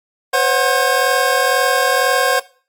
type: tone cluster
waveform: square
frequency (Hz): 505 / 547 / 737 / 1069 / 1599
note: B4 / C#5 / F#5 / C6 / G6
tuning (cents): +39 / -23 / -7 / +37 / +34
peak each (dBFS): -20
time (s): 0.33-2.4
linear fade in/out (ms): 10
effects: noise-tail reverb RT60 0.4 s tail -20 dB re dry + AAC 64 kbps